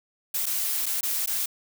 blue noise with dropouts, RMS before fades -27 dBFS, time 0.34-1.46 s, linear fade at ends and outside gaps 5 ms, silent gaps 0.458-0.464 / 0.859-0.863 / 1.009-1.03 / 1.261-1.273 s, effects none

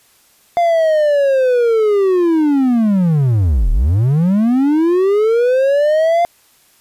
triangle linear two-way sweep, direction down then up, 698.5 to 34.57 to 698.5 Hz, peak -8 dBFS, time 0.57-6.25 s, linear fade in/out 0 ms, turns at 3.71 s, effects white hiss -52 dBFS RMS until 6.8 s + resampled to 32000 Hz

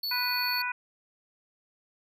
square tone, 4435 Hz, C#8, in tune, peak -30 dBFS, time 0.03-0.62 s, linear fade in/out 5 ms
harmonic tone, 493.9 Hz, B4, in tune, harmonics 2 / 3 / 4 / 5, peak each -34 / -33 / -40 / -33 dBFS, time 0.11-0.72 s, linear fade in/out 5 ms
effects none

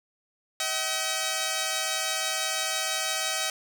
5% pulse tone pair together, 637 / 763.2 Hz, D#5 / G5, +41 / -47 cents, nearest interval minor third, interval 312 cents, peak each -18 dBFS, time 0.6-3.5 s, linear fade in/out 2 ms, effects none

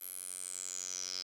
10% pulse tone with band-pass filter sweep, 91.8 Hz, F#2, 13 cents flat, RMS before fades -42 dBFS, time 0-1.23 s, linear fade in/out 20 ms, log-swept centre 12000 to 5000 Hz, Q 9.1, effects none

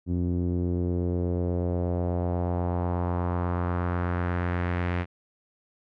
sawtooth tone with low-pass filter sweep, 88.2 Hz, F2, 18 cents sharp, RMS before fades -27 dBFS, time 0.06-5.06 s, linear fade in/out 50 ms, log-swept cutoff 270 to 2200 Hz, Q 2, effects none

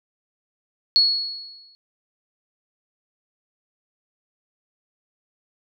sine tone with exponential decay, 4355 Hz, C#8, 31 cents flat, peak -11 dBFS, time 0.96-1.75 s, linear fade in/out 0 ms, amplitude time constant 170 ms, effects none

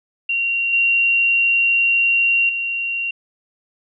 sine tone with level steps, 2756 Hz, F7, 24 cents flat, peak -17 / -13 / -20 dBFS, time 0.29-3.11 s, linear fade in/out 5 ms, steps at 0.73 / 2.49 s, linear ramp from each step 2 ms, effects none

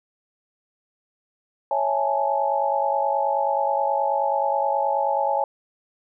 sine chord, A major seventh, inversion first, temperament equal, 554.4 / 659.3 / 830.6 / 880 Hz, C#5 / E5 / G#5 / A5, 0 / 0 / 0 / 0 cents, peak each -25 / -28 / -23 / -26 dBFS, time 1.71-5.44 s, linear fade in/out 2 ms, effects none

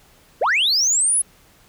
sine linear sweep, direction up, 392 to 10750 Hz, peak -13 dBFS, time 0.41-1.22 s, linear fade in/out 10 ms, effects tanh soft clip ceiling -13 dBFS + pink hiss -53 dBFS RMS until 1.68 s

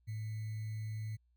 sine tone with sample-and-hold, 108.7 Hz, A2, 21 cents flat, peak -37 dBFS, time 0.07-1.17 s, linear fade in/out 20 ms, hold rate 2100 Hz, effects added 60 Hz sine -69 dBFS peak until 1.36 s

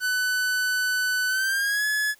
45% pulse tone with pitch glide, 1500 to 1703.3 Hz, F#6 to G#6, +23 to +43 cents, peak -22 dBFS, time 0-2.15 s, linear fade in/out 50 ms, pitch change +220 cents, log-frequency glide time 1.28-1.86 s, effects white hiss -58 dBFS RMS until 2.19 s

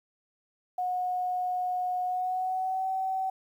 sine tone with pitch glide, 728 to 760.7 Hz, F#5 to F#5, -28 to +48 cents, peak -27 dBFS, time 0.78-3.3 s, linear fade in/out 5 ms, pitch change +76 cents, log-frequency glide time 2.04-2.87 s, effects 10-bit

